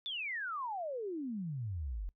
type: exponential sweep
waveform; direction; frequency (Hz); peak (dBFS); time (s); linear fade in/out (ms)
sine; down; 3575 to 43; -36; 0.06-2.09; 0
effects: noise-tail reverb RT60 0.1 s tail -23 dB re dry